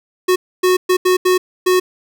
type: tone bursts at uneven times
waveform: square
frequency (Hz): 367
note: F#4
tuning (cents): -14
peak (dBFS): -11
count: 6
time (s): 0.28-0.36 / 0.63-0.77 / 0.89-0.97 / 1.05-1.17 / 1.25-1.38 / 1.66-1.8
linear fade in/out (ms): 10
effects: none